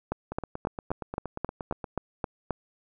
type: two click trains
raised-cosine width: 1 ms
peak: -20 / -14 dBFS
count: 14 / 10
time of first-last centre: 0.32-1.842 / 0.12-2.507 s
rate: 8.54 / 3.77 Hz
effects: none